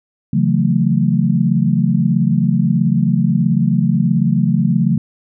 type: chord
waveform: sine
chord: F# minor seventh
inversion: second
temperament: just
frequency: 138.75 / 166.5 / 185 / 222 Hz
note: C#3 / E3 / F#3 / A3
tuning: +2 / +18 / 0 / +16 cents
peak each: -17 dBFS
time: 0.33-4.98 s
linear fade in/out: 5 ms
effects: none